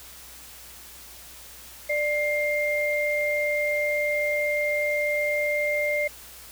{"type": "tone pair together", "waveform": "sine", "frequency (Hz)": [592, 2110], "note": ["D5", "C7"], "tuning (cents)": [14, 14], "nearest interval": "octave + minor seventh", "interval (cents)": 2200, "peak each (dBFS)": -25, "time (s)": [1.89, 6.08], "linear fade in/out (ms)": 10, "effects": ["added 60 Hz sine -54 dBFS peak until 6.51 s", "white hiss -45 dBFS RMS until 6.51 s"]}